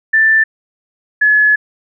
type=tone pair in turn; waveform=sine; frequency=1770 / 1704.8 Hz; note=A6 / G#6; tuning=+10 / +45 cents; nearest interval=minor second; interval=65 cents; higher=first; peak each=-7 dBFS; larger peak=neither; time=0.13-0.44 / 1.21-1.56 s; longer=second; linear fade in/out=10 ms; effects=none